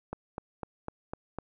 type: click train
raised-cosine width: 1 ms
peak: -21 dBFS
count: 6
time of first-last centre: 0.13-1.386 s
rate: 3.98 Hz
effects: none